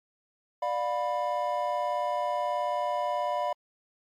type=chord; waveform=triangle; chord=B diminished; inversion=first; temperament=just; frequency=592.7 / 711.2 / 987.8 Hz; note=D5 / F5 / B5; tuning=+16 / +31 / 0 cents; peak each=-29 dBFS; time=0.62-3.53 s; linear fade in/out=5 ms; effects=MP3 96 kbps